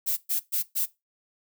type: noise bursts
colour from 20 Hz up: violet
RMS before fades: -26 dBFS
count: 4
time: 0.06-0.86 s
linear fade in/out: 20 ms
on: 110 ms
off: 120 ms
effects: noise-tail reverb RT60 0.2 s tail -18 dB re dry